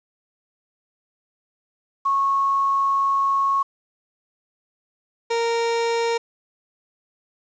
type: tone pair in turn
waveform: sine / 30% pulse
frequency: 1099 / 464.1 Hz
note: C#6 / A#4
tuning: -15 / -8 cents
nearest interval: octave + minor third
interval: 1493 cents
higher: first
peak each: -17 dBFS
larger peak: neither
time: 2.05-3.63 / 5.3-6.18 s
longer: first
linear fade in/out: 10 ms
effects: resampled to 16000 Hz + 8-bit